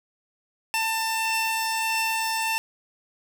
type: tone pair together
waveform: sawtooth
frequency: 893.8 / 2683 Hz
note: A5 / E7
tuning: +27 / +30 cents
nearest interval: octave + perfect fifth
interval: 1903 cents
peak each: -22 / -24 dBFS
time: 0.74-2.58 s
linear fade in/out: 0 ms
effects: none